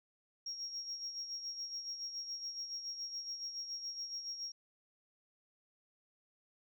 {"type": "tone with tremolo", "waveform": "sine", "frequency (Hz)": 5588, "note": "F8", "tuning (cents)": 0, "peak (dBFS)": -37, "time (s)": [0.46, 4.52], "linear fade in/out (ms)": 5, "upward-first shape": "sine", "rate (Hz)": 7.1, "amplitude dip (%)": 60, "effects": ["tanh soft clip ceiling -34 dBFS"]}